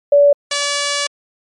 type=tone pair in turn; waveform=sine / 5% pulse; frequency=574 / 574 Hz; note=D5 / D5; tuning=-40 / -40 cents; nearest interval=unison; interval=0 cents; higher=neither; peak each=-6 / -5 dBFS; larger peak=second; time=0.12-0.33 / 0.51-1.07 s; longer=second; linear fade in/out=5 ms; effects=MP3 48 kbps